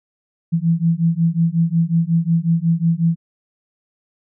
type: beating tone pair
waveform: sine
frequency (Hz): 163.8 / 169.3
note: E3 / E3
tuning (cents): -11 / +46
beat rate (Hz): 5.5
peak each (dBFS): -17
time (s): 0.52-3.16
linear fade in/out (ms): 20
effects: none